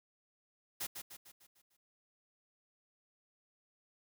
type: noise with echo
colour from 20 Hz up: white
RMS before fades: -39 dBFS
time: 0.8-0.87 s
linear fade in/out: 10 ms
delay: 150 ms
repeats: 6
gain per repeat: -6 dB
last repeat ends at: 1.77 s
effects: none